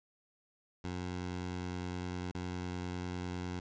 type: tone with dropouts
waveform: 15% pulse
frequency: 89.9 Hz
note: F#2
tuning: 49 cents flat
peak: -31 dBFS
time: 0.84-3.6 s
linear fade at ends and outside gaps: 5 ms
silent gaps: 2.314-2.348 s
effects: resampled to 16000 Hz + 11-bit